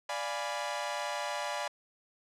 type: chord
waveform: sawtooth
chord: D diminished seventh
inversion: none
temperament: equal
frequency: 587.3 / 698.5 / 830.6 / 987.8 Hz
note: D5 / F5 / Ab5 / Cb6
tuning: 0 / 0 / 0 / 0 cents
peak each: -34 / -37 / -35 / -35 dBFS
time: 0.09-1.68 s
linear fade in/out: 5 ms
effects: low-pass 8000 Hz 12 dB/octave